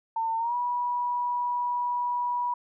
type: tone with pitch glide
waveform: sine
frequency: 903 to 973.4 Hz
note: A5 to B5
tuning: +45 to -25 cents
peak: -25 dBFS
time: 0.16-2.54 s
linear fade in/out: 5 ms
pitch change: +130 cents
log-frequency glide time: 0.38-0.55 s
effects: none